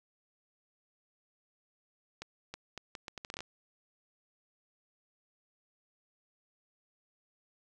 accelerating click train, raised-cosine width 0.2 ms, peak -24 dBFS, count 12, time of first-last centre 2.22-3.406 s, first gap 320 ms, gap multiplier 0.74, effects none

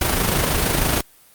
pink noise with amplitude modulation, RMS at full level -17 dBFS, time 0.01-1.01 s, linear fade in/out 5 ms, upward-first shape sine, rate 26.2 Hz, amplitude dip 45%, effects white hiss -51 dBFS RMS until 1.34 s + Opus 32 kbps

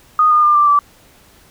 sine tone with pitch steps, 1238 / 1218.1 / 1198.6 / 1179.4 / 1160.4 Hz, D#6 / D#6 / D6 / D6 / D6, -9 / -37 / +35 / +7 / -21 cents, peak -8 dBFS, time 0.19-0.79 s, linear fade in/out 2 ms, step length 120 ms, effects pink hiss -48 dBFS RMS until 1.5 s

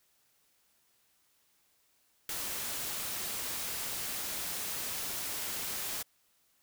white noise with ADSR envelope, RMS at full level -33 dBFS, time 2.29-6.03 s, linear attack 3 ms, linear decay 4 ms, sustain -4 dB, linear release 11 ms, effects white hiss -71 dBFS RMS until 6.62 s

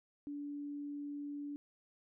sine tone, 288.8 Hz, D4, 29 cents flat, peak -40 dBFS, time 0.27-1.56 s, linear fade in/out 0 ms, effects none

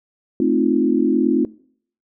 sine chord, F dominant seventh, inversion first, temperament equal, 220 / 261.6 / 311.1 / 349.2 Hz, A3 / C4 / Eb4 / F4, 0 / 0 / 0 / 0 cents, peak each -22 / -18 / -20 / -20 dBFS, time 0.4-1.45 s, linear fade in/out 2 ms, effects noise-tail reverb RT60 0.6 s tail -22 dB re dry

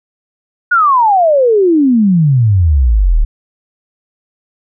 sine exponential sweep, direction down, 1480 to 34.65 Hz, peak -6 dBFS, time 0.71-3.25 s, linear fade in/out 10 ms, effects none

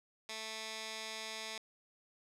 15% pulse tone with band-pass filter, 220 Hz, A3, in tune, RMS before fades -44 dBFS, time 0.29-1.58 s, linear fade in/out 2 ms, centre 4300 Hz, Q 0.91, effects resampled to 32000 Hz + 10-bit

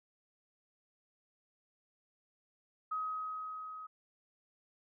sine tone with level ramp, 1265 Hz, D#6, 28 cents sharp, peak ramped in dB -33 to -44 dBFS, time 2.91-3.87 s, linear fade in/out 10 ms, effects none

